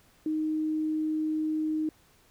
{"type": "tone", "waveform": "sine", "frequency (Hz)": 311.1, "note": "D#4", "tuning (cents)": 0, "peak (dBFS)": -26, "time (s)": [0.26, 1.89], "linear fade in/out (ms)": 2, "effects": ["pink hiss -62 dBFS RMS until 2.3 s"]}